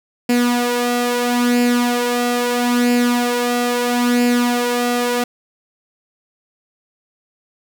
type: tone with flanger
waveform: sawtooth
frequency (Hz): 242.9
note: B3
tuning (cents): -29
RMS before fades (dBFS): -17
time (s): 0.29-5.24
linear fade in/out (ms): 5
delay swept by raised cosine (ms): 0.41 to 2.61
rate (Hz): 0.76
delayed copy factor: +0.6
effects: 8-bit